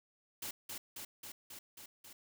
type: noise with echo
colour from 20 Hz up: white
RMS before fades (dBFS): -42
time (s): 0.42-0.51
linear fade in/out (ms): 5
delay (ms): 270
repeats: 6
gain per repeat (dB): -2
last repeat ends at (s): 2.13
effects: none